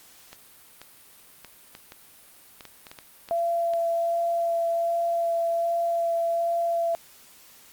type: clicks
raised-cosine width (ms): 0.2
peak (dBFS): -24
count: 12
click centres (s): 0.33 / 0.816 / 1.447 / 1.751 / 1.921 / 2.608 / 2.653 / 2.868 / 2.915 / 2.988 / 3.288 / 3.736
type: tone with vibrato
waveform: sine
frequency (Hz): 677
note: E5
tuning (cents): +46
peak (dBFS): -22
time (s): 3.31-6.95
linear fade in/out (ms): 0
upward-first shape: sine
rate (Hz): 1.3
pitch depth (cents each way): 10
effects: white hiss -52 dBFS RMS until 7.72 s + Opus 48 kbps